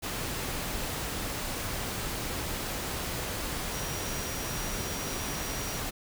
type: tone in noise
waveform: sine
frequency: 5740 Hz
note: F8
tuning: 47 cents sharp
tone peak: -42 dBFS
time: 3.72-5.8 s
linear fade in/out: 20 ms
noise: pink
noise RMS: -34 dBFS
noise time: 0.02-5.91 s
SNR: -11 dB
effects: none